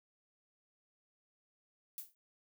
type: noise with exponential decay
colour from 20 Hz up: violet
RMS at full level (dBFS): -40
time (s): 1.98-2.15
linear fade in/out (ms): 1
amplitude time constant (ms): 35
effects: none